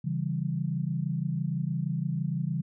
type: chord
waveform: sine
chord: C# diminished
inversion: none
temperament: equal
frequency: 138.59 / 164.81 / 196 Hz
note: C#3 / E3 / G3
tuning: 0 / 0 / 0 cents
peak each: -31 / -30 / -35 dBFS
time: 0.04-2.62 s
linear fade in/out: 10 ms
effects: none